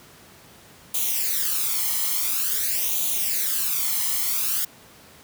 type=noise with flanger; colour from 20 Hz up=blue; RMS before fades=-24 dBFS; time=0.94-4.65 s; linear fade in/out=5 ms; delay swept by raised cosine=0.29 to 0.98 ms; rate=0.48 Hz; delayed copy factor=+0.75; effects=pink hiss -49 dBFS RMS until 5.23 s + high-pass 80 Hz 12 dB/octave